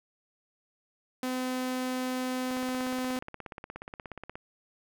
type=tone; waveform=sawtooth; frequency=255.1 Hz; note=C4; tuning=44 cents flat; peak=-26 dBFS; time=1.23-3.19 s; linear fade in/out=2 ms
type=click train; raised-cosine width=0.5 ms; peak=-25 dBFS; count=32; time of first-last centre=2.51-4.355 s; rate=16.8 Hz
effects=none